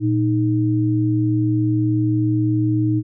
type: tone pair together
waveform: sine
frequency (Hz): 116.53 / 311.1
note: A#2 / D#4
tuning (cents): 0 / 0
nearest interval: octave + perfect fourth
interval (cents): 1700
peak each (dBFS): -18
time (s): 0-3.03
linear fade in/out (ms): 50
effects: none